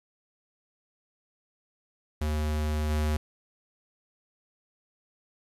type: tone with level steps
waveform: square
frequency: 76.1 Hz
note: D#2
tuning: 38 cents flat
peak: -27 / -25 dBFS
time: 2.21-3.17 s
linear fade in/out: 5 ms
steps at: 2.89 s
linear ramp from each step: 20 ms
effects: resampled to 32000 Hz + 9-bit